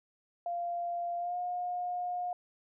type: tone with pitch glide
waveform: sine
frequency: 694 to 715.2 Hz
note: F5 to F5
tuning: -11 to +41 cents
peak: -32 dBFS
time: 0.46-2.33 s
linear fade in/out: 2 ms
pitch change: +52 cents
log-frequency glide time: 1.18-1.37 s
effects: none